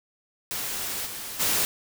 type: noise with level steps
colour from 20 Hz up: white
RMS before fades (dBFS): -31 / -36 / -24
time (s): 0.51-1.65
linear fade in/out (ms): 0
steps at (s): 1.05 / 1.39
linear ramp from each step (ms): 20
effects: none